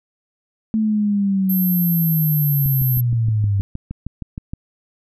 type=linear sweep; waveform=sine; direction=down; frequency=220.9 to 97 Hz; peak=-15 dBFS; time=0.74-3.61 s; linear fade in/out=0 ms
type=tone; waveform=sine; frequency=12710 Hz; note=G9; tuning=23 cents sharp; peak=-21 dBFS; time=1.49-3.01 s; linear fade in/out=10 ms
type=click train; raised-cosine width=5 ms; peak=-15 dBFS; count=13; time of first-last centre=2.66-4.535 s; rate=6.4 Hz
effects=none